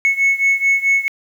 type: beating tone pair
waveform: sine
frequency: 2199 / 2203.6 Hz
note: C#7 / C#7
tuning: -14 / -11 cents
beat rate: 4.6 Hz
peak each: -13 / -15 dBFS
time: 0.05-1.08 s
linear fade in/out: 0 ms
effects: tanh soft clip ceiling -9 dBFS + 7-bit